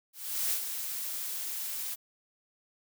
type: noise with ADSR envelope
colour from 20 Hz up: blue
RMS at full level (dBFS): -29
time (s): 0.13-1.96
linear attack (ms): 380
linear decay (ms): 92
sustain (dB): -7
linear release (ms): 28
effects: none